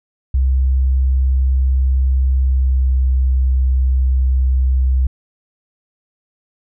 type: tone with pitch glide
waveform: sine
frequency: 65.41 to 64.66 Hz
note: C2 to C2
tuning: 0 to -20 cents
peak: -11 dBFS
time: 0.34-5.07 s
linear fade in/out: 5 ms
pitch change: -20 cents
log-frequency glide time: 2.39-2.98 s
effects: none